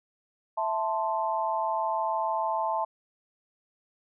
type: chord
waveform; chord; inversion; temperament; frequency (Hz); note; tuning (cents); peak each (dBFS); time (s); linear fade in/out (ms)
sine; A minor; second; equal; 659.3 / 880 / 1046.5; E5 / A5 / C6; 0 / 0 / 0; -31 / -28 / -32; 0.57-2.85; 10
effects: none